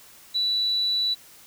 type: tone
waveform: sine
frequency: 3951 Hz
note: B7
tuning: in tune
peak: -21 dBFS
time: 0.34-1.15 s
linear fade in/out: 20 ms
effects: white hiss -50 dBFS RMS until 1.46 s